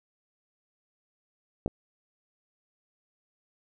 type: clicks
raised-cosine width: 2 ms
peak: -12 / -28 dBFS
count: 2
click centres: 1.661 / 1.678 s
effects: none